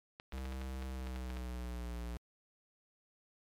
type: clicks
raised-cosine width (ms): 0.3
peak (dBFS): -31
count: 11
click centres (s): 0.199 / 0.323 / 0.381 / 0.455 / 0.524 / 0.616 / 0.824 / 1.071 / 1.161 / 1.303 / 1.37
type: tone with pitch glide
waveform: square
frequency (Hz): 65.41 to 59.29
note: C2 to A#1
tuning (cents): 0 to +30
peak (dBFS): -40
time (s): 0.33-2.17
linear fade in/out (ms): 0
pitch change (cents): -170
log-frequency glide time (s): 0.86-1.98
effects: MP3 96 kbps